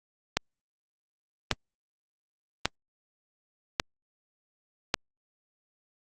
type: click train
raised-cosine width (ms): 0.2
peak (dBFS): -5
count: 5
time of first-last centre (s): 0.37-4.941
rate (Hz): 0.875
effects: Opus 48 kbps